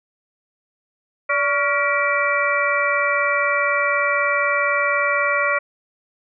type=tone cluster; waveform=sine; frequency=580 / 1124 / 1405 / 1936 / 2329 Hz; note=D5 / C#6 / F6 / B6 / D7; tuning=-22 / +24 / +10 / -35 / -15 cents; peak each=-23 dBFS; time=1.29-5.59 s; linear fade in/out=10 ms; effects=none